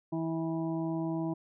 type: harmonic tone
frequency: 162.9 Hz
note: E3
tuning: 20 cents flat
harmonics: 1 / 2 / 4 / 5 / 6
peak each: -35 / -32 / -41 / -46 / -45 dBFS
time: 0.12-1.34 s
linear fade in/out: 10 ms
effects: none